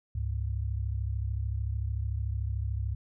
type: tone pair together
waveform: sine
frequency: 68.99 / 102.5 Hz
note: C#2 / G#2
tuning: -8 / -22 cents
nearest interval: perfect fifth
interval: 686 cents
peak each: -31 / -32 dBFS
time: 0.15-2.95 s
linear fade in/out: 5 ms
effects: none